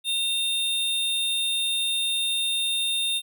square tone pair together, 2730 / 3644 Hz, F7 / A#7, -40 / -40 cents, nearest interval perfect fourth, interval 500 cents, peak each -33 / -24 dBFS, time 0.04-3.22 s, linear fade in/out 50 ms, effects none

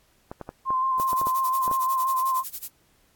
clicks, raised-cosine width 1 ms, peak -20 dBFS, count 10, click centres 0.315 / 0.413 / 0.491 / 0.705 / 0.999 / 1.131 / 1.215 / 1.27 / 1.679 / 1.713 s
sine tone with vibrato, 1046.5 Hz, C6, in tune, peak -21 dBFS, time 0.65-2.44 s, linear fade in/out 50 ms, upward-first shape square, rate 5.7 Hz, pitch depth 20 cents each way
violet noise with tremolo, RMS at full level -31 dBFS, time 0.99-2.69 s, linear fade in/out 10 ms, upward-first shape sine, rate 11 Hz, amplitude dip 95%
effects pink hiss -63 dBFS RMS until 3.15 s + AAC 64 kbps

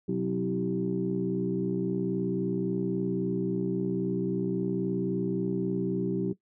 sine tone cluster, 125.6 / 184.5 / 264.9 / 328.6 / 388.6 Hz, B2 / F#3 / C4 / E4 / G4, +30 / -5 / +22 / -5 / -15 cents, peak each -37 / -29 / -36 / -32 / -32 dBFS, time 0.08-6.33 s, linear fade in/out 10 ms, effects noise-tail reverb RT60 0.1 s tail -17 dB re dry + tanh soft clip ceiling -16 dBFS

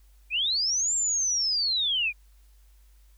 sine linear two-way sweep, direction up then down, 2349 to 7459 to 2349 Hz, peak -23 dBFS, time 0.3-2.13 s, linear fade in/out 50 ms, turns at 0.95 s, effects added 50 Hz sine -53 dBFS peak until 3.17 s + white hiss -67 dBFS RMS until 3.17 s

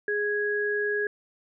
sine tone pair together, 415 / 1660 Hz, G#4 / G#6, -1 / -1 cents, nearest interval 2 octaves, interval 2400 cents, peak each -27 dBFS, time 0.08-1.07 s, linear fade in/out 2 ms, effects none

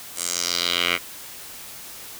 10% pulse tone with band-pass filter sweep, 87.31 Hz, F2, in tune, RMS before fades -24 dBFS, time 0.15-0.99 s, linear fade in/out 50 ms, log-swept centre 9100 to 2300 Hz, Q 2.5, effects white hiss -39 dBFS RMS until 2.19 s

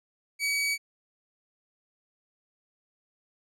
sawtooth tone, 2271 Hz, C#7, 41 cents sharp, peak -22 dBFS, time 0.39-0.78 s, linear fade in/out 50 ms, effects low-pass 11000 Hz 12 dB/octave

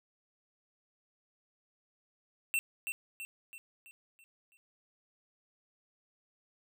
square tone with echo, 2698 Hz, E7, 40 cents sharp, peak -29 dBFS, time 2.54-2.59 s, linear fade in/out 0 ms, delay 330 ms, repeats 6, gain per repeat -6 dB, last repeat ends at 4.57 s, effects none

